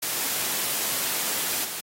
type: noise with level steps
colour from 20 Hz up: white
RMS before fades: -27 / -33 dBFS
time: 0.02-1.81 s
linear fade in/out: 10 ms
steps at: 1.64 s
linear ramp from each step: 10 ms
effects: high-pass 150 Hz 12 dB/octave + AAC 48 kbps